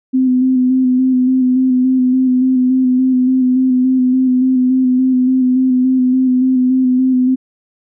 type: tone with vibrato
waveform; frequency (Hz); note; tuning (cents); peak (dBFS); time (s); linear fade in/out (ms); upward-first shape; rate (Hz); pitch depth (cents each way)
sine; 256.2; C4; -36; -9; 0.13-7.36; 20; square; 3.5; 22
effects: none